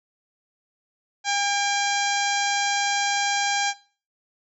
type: harmonic tone with a mistuned harmonic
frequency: 807 Hz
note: G#5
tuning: 50 cents flat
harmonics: 1 / 2 / 3 / 4 / 5 / 6 / 7 / 8 / 9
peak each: -25 / -28 / -30 / -31 / -32 / -33 / -33 / -34 / -35 dBFS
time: 1.24-3.74 s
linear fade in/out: 50 ms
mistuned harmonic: 3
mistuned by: -48 cents
effects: noise-tail reverb RT60 0.4 s tail -20 dB re dry

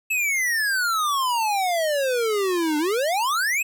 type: exponential two-way sweep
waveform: square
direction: down then up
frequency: 2637 to 293.7 to 2637 Hz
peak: -21 dBFS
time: 0.1-3.63 s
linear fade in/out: 10 ms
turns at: 2.78 s
effects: none

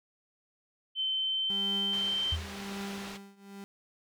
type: tone with pitch glide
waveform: sine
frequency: 3080 to 3118 Hz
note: G7 to G7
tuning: -31 to -10 cents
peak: -28 dBFS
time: 0.95-2.37 s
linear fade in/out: 50 ms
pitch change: +21 cents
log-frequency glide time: 1.12-2.09 s
type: tone with tremolo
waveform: 35% pulse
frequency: 198.4 Hz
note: G3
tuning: 21 cents sharp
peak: -34 dBFS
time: 1.5-3.64 s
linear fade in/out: 0 ms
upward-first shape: triangle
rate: 0.94 Hz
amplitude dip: 95%
type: low-pass noise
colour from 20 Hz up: white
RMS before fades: -45 dBFS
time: 1.92-3.18 s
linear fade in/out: 20 ms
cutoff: 3800 Hz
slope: 12 dB/octave
type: tone with exponential decay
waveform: sine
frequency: 81 Hz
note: E2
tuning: 30 cents flat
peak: -27 dBFS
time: 2.32-2.65 s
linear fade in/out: 5 ms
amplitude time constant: 71 ms
effects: none

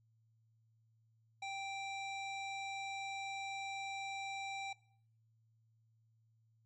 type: harmonic tone with a mistuned harmonic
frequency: 784 Hz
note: G5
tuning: in tune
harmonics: 1 / 3 / 5 / 7 / 9 / 10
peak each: -43 / -46 / -51 / -62 / -61 / -66 dBFS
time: 1.42-4.73 s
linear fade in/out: 5 ms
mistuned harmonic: 7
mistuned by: +57 cents
effects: noise-tail reverb RT60 0.6 s tail -19 dB re dry + added 112 Hz sine -70 dBFS peak until 6.65 s

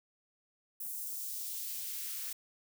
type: noise with high-pass filter sweep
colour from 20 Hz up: blue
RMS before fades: -40 dBFS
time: 0.8-2.33 s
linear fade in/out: 5 ms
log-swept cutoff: 10000 to 1200 Hz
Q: 0.85
effects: none

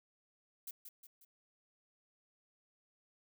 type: noise with echo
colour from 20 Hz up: violet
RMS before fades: -45 dBFS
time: 0.67-0.71 s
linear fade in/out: 5 ms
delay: 180 ms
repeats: 3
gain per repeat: -6 dB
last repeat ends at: 1.25 s
effects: none

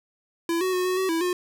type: tone with pitch steps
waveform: square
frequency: 336.1 / 372.5 / 364.4 / 368.5 / 378.1 / 328.7 / 359.7 Hz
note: E4 / F#4 / F#4 / F#4 / F#4 / E4 / F#4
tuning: +34 / +12 / -26 / -7 / +38 / -5 / -49 cents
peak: -23 dBFS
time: 0.49-1.33 s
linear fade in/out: 2 ms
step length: 120 ms
effects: none

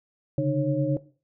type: tone cluster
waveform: sine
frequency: 136.5 / 145.7 / 304.8 / 547 Hz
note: C#3 / D3 / D#4 / C#5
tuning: -26 / -13 / -36 / -23 cents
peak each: -27 dBFS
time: 0.38-0.97 s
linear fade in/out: 2 ms
effects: noise-tail reverb RT60 0.4 s tail -18 dB re dry

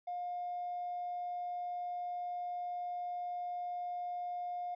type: tone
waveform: triangle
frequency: 711 Hz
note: F5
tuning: 31 cents sharp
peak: -33 dBFS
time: 0.07-4.75 s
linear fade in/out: 10 ms
effects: tanh soft clip ceiling -34 dBFS + resampled to 11025 Hz

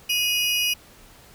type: tone pair together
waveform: 35% pulse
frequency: 2489 / 2896 Hz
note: D#7 / F#7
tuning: 0 / -38 cents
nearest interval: minor third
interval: 262 cents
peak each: -22 / -21 dBFS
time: 0.09-0.74 s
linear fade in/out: 10 ms
effects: pink hiss -50 dBFS RMS until 1.34 s

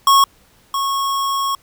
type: tone pair in turn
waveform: square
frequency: 1098 / 1098 Hz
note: C#6 / C#6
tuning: -17 / -17 cents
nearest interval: unison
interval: 0 cents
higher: neither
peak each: -9 / -18 dBFS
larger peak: first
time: 0.07-0.24 / 0.74-1.55 s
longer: second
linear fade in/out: 2 ms
effects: pink hiss -53 dBFS RMS until 1.62 s

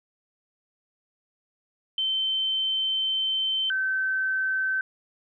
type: tone pair in turn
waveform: sine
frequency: 3092 / 1538.4 Hz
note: G7 / G6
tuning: -24 / -33 cents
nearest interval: octave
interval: 1209 cents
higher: first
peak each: -23 dBFS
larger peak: neither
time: 1.98-3.7 / 3.7-4.81 s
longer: first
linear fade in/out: 2 ms
effects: none

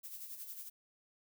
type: noise with tremolo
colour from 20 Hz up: violet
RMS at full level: -45 dBFS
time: 0.03-0.7 s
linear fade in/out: 20 ms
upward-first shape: sine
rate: 11 Hz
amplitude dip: 55%
effects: none

